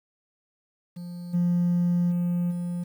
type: tone with level steps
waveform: triangle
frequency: 175 Hz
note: F3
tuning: 4 cents sharp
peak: -32 / -17 / -20 / -25 dBFS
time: 0.96-2.84 s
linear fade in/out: 10 ms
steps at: 1.33 / 2.1 / 2.5 s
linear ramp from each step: 20 ms
effects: tanh soft clip ceiling -16 dBFS + 9-bit